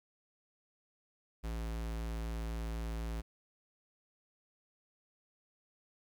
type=tone; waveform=square; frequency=56 Hz; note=A1; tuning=31 cents sharp; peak=-37 dBFS; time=1.43-3.22 s; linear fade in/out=20 ms; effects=13-bit